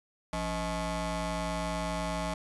20% pulse ring-modulated tone, 227.5 Hz, A#3, 42 cents flat, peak -23 dBFS, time 0.33-2.34 s, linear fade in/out 2 ms, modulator 401 Hz, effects resampled to 24000 Hz

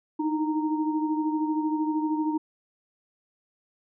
sine tone cluster, 307.7 / 320.6 / 927 Hz, D#4 / E4 / A#5, -19 / -48 / -10 cents, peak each -25 / -32 / -32 dBFS, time 0.19-2.38 s, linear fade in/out 10 ms, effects none

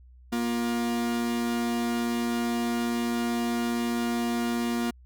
45% pulse tone pair together, 236.6 / 354.3 Hz, A#3 / F4, +26 / +25 cents, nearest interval perfect fifth, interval 699 cents, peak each -26 / -34 dBFS, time 0.32-4.91 s, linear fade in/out 10 ms, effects added 62 Hz sine -49 dBFS peak until 5.05 s

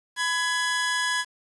sawtooth tone pair together, 1001.8 / 1678 Hz, B5 / G#6, +24 / +17 cents, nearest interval major sixth, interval 893 cents, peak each -25 / -21 dBFS, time 0.16-1.25 s, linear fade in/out 50 ms, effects resampled to 24000 Hz + 8-bit

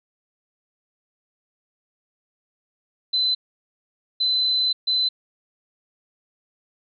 sine tone bursts at uneven times, 4034 Hz, B7, 36 cents sharp, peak -18 dBFS, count 3, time 3.13-3.35 / 4.2-4.73 / 4.87-5.09 s, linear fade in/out 10 ms, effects none

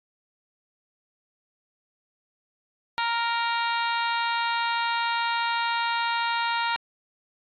harmonic tone, 466.2 Hz, A#4, in tune, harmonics 2 / 3 / 4 / 5 / 6 / 7 / 8 / 9, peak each -26 / -30 / -34 / -35 / -36 / -40 / -36 / -38 dBFS, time 2.98-6.76 s, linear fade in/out 0 ms, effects AAC 48 kbps

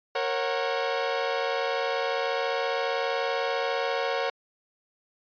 sawtooth chord, F# major, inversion first, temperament equal with one note detuned, 466.2 / 546.4 / 740 Hz, A#4 / C#5 / F#5, 0 / -25 / 0 cents, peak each -26 / -25 / -28 dBFS, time 0.15-4.3 s, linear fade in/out 5 ms, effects resampled to 11025 Hz

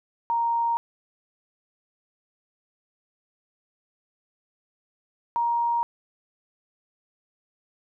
sine tone pair in turn, 932.3 / 940.4 Hz, A#5 / A#5, 0 / +15 cents, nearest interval unison, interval 15 cents, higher second, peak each -21 dBFS, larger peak neither, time 0.3-0.77 / 5.36-5.83 s, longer neither, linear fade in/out 0 ms, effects none

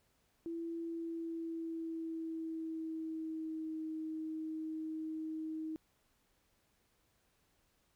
sine tone with pitch glide, 333.5 to 315.9 Hz, E4 to D#4, +20 to +26 cents, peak -38 dBFS, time 0.46-5.76 s, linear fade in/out 0 ms, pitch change -94 cents, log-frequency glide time 0.78-3.84 s, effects pink hiss -75 dBFS RMS until 7.95 s

